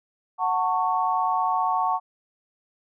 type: chord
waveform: sine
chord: F# minor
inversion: none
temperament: equal with one note detuned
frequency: 740 / 894.9 / 1108.7 Hz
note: F#5 / A5 / C#6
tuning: 0 / +29 / 0 cents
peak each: -25 dBFS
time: 0.38-2 s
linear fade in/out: 50 ms
effects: none